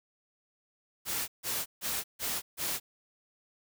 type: noise bursts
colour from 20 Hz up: white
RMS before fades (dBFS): -33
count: 5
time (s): 1.05-2.8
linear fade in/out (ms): 50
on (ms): 230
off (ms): 150
effects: none